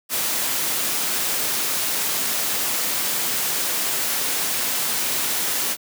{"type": "noise", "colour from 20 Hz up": "white", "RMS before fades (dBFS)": -23, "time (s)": [0.09, 5.77], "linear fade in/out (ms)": 50, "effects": ["high-pass 150 Hz 12 dB/octave"]}